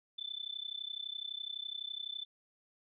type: tone with amplitude modulation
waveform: sine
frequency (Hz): 3520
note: A7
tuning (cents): 0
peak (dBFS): -35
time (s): 0.18-2.25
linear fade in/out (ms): 10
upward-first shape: sine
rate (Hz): 31.9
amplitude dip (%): 95
effects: none